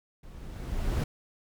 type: noise with level ramp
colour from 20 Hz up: brown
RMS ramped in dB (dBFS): -47 to -25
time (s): 0.23-1.04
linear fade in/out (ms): 5
effects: none